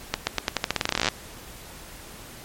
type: accelerating click train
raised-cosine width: 0.2 ms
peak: -4 dBFS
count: 22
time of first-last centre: 0.14-1.086 s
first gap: 130 ms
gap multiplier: 0.87
effects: pink hiss -43 dBFS RMS until 2.44 s + MP3 64 kbps